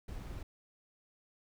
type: noise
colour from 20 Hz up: brown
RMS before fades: -43 dBFS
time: 0.08-0.43 s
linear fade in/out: 5 ms
effects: none